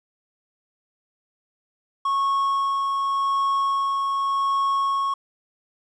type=tone with tremolo; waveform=triangle; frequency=1100 Hz; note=C#6; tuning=14 cents flat; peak=-17 dBFS; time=2.05-5.14 s; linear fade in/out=5 ms; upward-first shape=sine; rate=0.87 Hz; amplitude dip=25%; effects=resampled to 22050 Hz + 9-bit